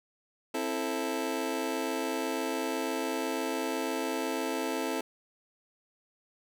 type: chord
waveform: 25% pulse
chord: A minor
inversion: first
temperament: just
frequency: 264 / 330 / 440 Hz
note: C4 / E4 / A4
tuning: +16 / +2 / 0 cents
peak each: -31 dBFS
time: 0.54-5.01 s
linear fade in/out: 5 ms
effects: none